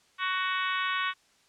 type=harmonic tone; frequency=372.6 Hz; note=F#4; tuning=12 cents sharp; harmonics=3 / 4 / 5 / 6 / 7 / 8 / 9 / 10; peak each=-31 / -33 / -35 / -37 / -38 / -39 / -40 / -41 dBFS; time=0.18-1.14 s; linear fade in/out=50 ms; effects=white hiss -64 dBFS RMS until 1.48 s + low-pass 7000 Hz 12 dB/octave